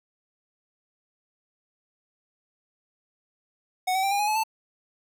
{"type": "tone with pitch steps", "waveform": "square", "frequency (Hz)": [740, 762.1, 784.9, 808.4, 832.5, 857.4, 883.1], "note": ["F#5", "G5", "G5", "G#5", "G#5", "A5", "A5"], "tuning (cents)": [0, -49, 2, -47, 4, -45, 6], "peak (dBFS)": -23, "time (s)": [3.87, 4.437], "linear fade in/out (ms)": 10, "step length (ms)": 81, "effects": []}